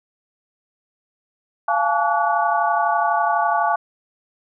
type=tone cluster; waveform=sine; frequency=691 / 842 / 874 / 1140 / 1467 Hz; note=F5 / G#5 / A5 / C#6 / F#6; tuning=-19 / +24 / -12 / +48 / -15 cents; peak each=-21 / -23 / -23 / -22 / -26 dBFS; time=1.68-3.76 s; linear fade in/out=5 ms; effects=none